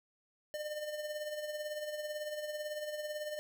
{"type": "tone with tremolo", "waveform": "square", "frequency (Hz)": 603, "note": "D5", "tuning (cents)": 46, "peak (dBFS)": -36, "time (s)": [0.54, 3.39], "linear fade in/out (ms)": 0, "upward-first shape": "triangle", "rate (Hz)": 18, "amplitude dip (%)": 60, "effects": []}